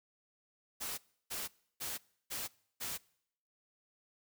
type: noise bursts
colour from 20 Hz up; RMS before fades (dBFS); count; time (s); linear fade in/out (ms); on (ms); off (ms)
white; -40; 5; 0.8-2.98; 20; 180; 320
effects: noise-tail reverb RT60 0.7 s tail -24 dB re dry